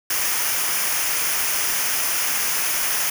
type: noise with comb filter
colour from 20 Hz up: white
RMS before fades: -22 dBFS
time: 0.1-3.1 s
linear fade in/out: 5 ms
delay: 0.25 ms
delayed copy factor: -0.6
effects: none